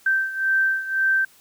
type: beating tone pair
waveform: sine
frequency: 1559 / 1560.9 Hz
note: G6 / G6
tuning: -10 / -8 cents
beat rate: 1.9 Hz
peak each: -20 / -24 dBFS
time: 0.06-1.25 s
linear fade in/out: 5 ms
effects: white hiss -54 dBFS RMS until 1.4 s